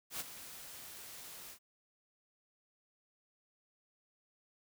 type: noise with ADSR envelope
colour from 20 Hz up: white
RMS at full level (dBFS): -38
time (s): 0.1-1.59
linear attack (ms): 100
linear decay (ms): 25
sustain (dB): -12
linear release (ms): 85
effects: none